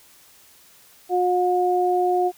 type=tone pair together; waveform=sine; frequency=360 / 720 Hz; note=F#4 / F#5; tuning=-47 / -47 cents; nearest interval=octave; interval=1200 cents; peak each=-20 dBFS; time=1.09-2.32 s; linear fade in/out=50 ms; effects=white hiss -52 dBFS RMS until 2.37 s